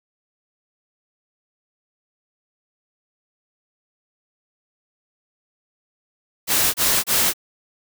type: noise bursts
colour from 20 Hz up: white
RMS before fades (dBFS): -18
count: 3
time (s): 6.47-7.336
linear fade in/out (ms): 50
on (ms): 270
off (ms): 28
effects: none